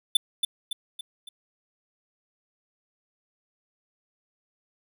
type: tone with echo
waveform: square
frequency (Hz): 3520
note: A7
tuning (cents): 0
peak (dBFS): -16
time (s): 0.15-0.17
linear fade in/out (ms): 5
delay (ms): 280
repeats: 4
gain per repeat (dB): -6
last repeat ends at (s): 1.29
effects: none